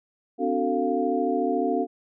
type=tone cluster; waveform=sine; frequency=256.9 / 290.6 / 372.2 / 446.5 / 701 Hz; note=C4 / D4 / F#4 / A4 / F5; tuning=-32 / -18 / +10 / +25 / +6 cents; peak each=-28 dBFS; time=0.38-1.87 s; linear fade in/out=50 ms; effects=none